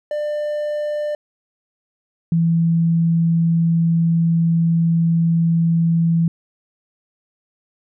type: tone pair in turn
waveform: triangle / sine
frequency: 596 / 166.38 Hz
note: D5 / E3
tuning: +25 / +16 cents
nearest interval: octave + minor seventh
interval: 2209 cents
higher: first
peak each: -18 / -13 dBFS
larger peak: second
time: 0.11-1.15 / 2.32-6.28 s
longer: second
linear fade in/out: 2 ms
effects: none